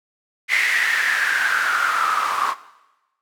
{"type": "noise with band-pass filter sweep", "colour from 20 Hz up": "white", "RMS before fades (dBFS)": -20, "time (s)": [0.48, 2.55], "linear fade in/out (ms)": 50, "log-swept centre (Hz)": [2100, 1100], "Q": 8.6, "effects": ["noise-tail reverb RT60 1.0 s tail -17 dB re dry"]}